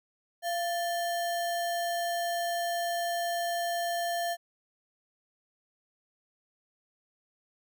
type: tone with sample-and-hold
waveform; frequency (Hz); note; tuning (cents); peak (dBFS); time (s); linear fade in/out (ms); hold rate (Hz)
sine; 688; F5; -26; -28; 0.42-4.37; 50; 2450
effects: none